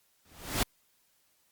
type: noise with exponential growth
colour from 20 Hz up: pink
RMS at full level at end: -25 dBFS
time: 0.25-0.63 s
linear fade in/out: 2 ms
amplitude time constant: 82 ms
effects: white hiss -70 dBFS RMS until 1.51 s + Opus 48 kbps